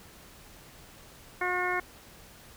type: harmonic tone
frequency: 360.9 Hz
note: F#4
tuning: 43 cents flat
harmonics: 1 / 2 / 3 / 4 / 5 / 6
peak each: -34 / -34 / -34 / -34 / -34 / -34 dBFS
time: 1.41-1.8 s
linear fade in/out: 5 ms
effects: pink hiss -52 dBFS RMS until 2.56 s